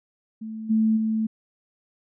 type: tone with level steps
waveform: sine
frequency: 220 Hz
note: A3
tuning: in tune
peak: -31 / -17 / -21 dBFS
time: 0.41-1.27 s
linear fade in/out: 10 ms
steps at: 0.69 / 0.96 s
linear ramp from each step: 20 ms
effects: none